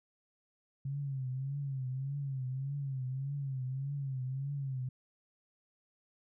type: tone with vibrato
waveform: sine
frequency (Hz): 135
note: C#3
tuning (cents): -45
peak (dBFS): -34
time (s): 0.85-4.89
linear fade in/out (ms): 5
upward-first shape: triangle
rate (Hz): 1.7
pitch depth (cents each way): 110
effects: none